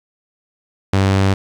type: tone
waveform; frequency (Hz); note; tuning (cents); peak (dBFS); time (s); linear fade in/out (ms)
sawtooth; 97; G2; -18; -8; 0.93-1.34; 5
effects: low-pass 6000 Hz 12 dB/octave + 8-bit